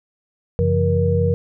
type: tone cluster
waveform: sine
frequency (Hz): 93 / 137.7 / 169.6 / 474.1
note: F#2 / C#3 / E3 / A#4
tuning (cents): +9 / -11 / +50 / +29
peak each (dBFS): -18 / -24 / -22 / -19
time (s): 0.59-1.34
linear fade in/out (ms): 0
effects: none